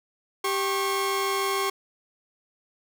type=tone pair together; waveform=sawtooth; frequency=392 / 1089.1 Hz; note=G4 / C#6; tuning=0 / -31 cents; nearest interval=octave + tritone; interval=1769 cents; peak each=-23 dBFS; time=0.44-1.7 s; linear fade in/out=5 ms; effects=none